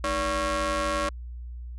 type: ring-modulated tone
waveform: sawtooth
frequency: 263.6 Hz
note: C4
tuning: 13 cents sharp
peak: -18 dBFS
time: 0.04-1.09 s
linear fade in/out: 2 ms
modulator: 839 Hz
effects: added 60 Hz sine -35 dBFS peak until 1.78 s + resampled to 24000 Hz